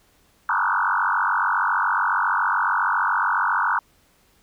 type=tone with frequency modulation; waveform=sine; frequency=1200 Hz; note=D6; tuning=37 cents sharp; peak=-18 dBFS; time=0.49-3.79 s; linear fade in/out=2 ms; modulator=47.2 Hz; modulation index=6.8; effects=pink hiss -60 dBFS RMS until 4.42 s